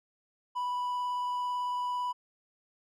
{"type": "tone with vibrato", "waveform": "triangle", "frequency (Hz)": 987, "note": "B5", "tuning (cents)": -1, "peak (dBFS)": -28, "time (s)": [0.55, 2.13], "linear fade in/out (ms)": 20, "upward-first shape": "triangle", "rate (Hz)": 18, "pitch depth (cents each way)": 10, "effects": []}